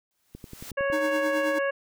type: noise with exponential growth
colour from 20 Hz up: white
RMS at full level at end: -39 dBFS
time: 0.11-0.71 s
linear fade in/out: 0 ms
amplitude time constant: 130 ms
type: click train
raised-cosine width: 3 ms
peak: -27 dBFS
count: 7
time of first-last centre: 0.35-0.9 s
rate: 10.9 Hz
type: harmonic tone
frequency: 554.4 Hz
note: C#5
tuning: in tune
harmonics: 1 / 2 / 3 / 4 / 5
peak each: -25 / -34 / -30 / -41 / -40 dBFS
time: 0.77-1.71 s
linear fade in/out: 10 ms
type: tone with tremolo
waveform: square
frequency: 308.4 Hz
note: D#4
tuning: 15 cents flat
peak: -27 dBFS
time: 0.92-1.59 s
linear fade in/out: 10 ms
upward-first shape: triangle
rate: 9.4 Hz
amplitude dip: 70%
effects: none

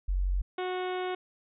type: tone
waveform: sine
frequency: 46.21 Hz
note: F#1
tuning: 1 cent flat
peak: -25 dBFS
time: 0.08-0.42 s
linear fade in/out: 10 ms
type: harmonic tone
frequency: 366.7 Hz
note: F#4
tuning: 15 cents flat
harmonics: 1 / 2 / 3 / 4 / 5 / 6 / 7 / 8 / 9 / 10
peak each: -32 / -36 / -42 / -43 / -49 / -45 / -52 / -49 / -51 / -51 dBFS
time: 0.58-1.15 s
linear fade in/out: 5 ms
effects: none

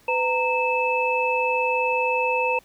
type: tone cluster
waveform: sine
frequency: 504 / 923 / 2618 Hz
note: B4 / A#5 / E7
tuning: +35 / -17 / -13 cents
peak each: -24 dBFS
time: 0.08-2.59 s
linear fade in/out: 5 ms
effects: pink hiss -56 dBFS RMS until 2.64 s

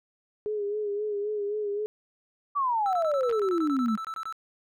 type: tone with vibrato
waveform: sine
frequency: 415.3 Hz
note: G#4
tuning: in tune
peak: -27 dBFS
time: 0.46-1.86 s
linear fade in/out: 0 ms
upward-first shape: sine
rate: 3.8 Hz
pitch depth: 49 cents each way
type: exponential sweep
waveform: sine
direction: down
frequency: 1174.7 to 207.7 Hz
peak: -23 dBFS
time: 2.55-3.97 s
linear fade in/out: 20 ms
type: tone bursts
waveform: triangle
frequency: 1318.5 Hz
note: E6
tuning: in tune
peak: -30 dBFS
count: 16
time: 2.86-4.325 s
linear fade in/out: 0 ms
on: 70 ms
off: 23 ms
type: clicks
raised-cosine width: 0.3 ms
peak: -25 dBFS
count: 2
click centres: 3.295 / 3.312 s
effects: none

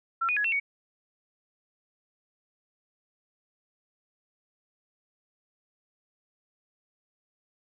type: tone with pitch steps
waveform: sine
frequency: 1353 / 2469 / 1678 / 2704 / 2237 Hz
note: E6 / D#7 / G#6 / E7 / C#7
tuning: +45 / -14 / +17 / +43 / +15 cents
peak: -24 dBFS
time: 0.21-0.6 s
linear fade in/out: 10 ms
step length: 78 ms
effects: none

